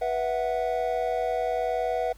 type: chord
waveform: triangle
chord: B suspended fourth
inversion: none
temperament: equal with one note detuned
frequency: 489.6 / 659.3 / 740 Hz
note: B4 / E5 / F#5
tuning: -15 / 0 / 0 cents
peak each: -27 dBFS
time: 0.01-2.13 s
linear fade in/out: 10 ms
effects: added 50 Hz sine -47 dBFS peak until 2.17 s + pink hiss -58 dBFS RMS until 2.17 s